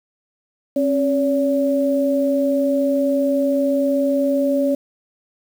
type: tone pair together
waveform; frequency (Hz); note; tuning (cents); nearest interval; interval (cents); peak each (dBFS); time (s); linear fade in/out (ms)
sine; 271.3 / 567.9; C#4 / C#5; -37 / +42; octave + minor second; 1279; -18; 0.76-4.75; 5
effects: 7-bit